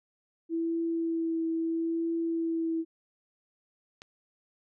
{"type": "tone with vibrato", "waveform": "sine", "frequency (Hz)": 329.6, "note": "E4", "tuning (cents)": 0, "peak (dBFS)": -27, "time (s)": [0.49, 2.85], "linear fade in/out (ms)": 50, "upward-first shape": "triangle", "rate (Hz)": 0.76, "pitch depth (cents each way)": 17}
{"type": "click", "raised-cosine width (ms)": 0.2, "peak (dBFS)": -28, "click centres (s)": 4.019}
{"effects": []}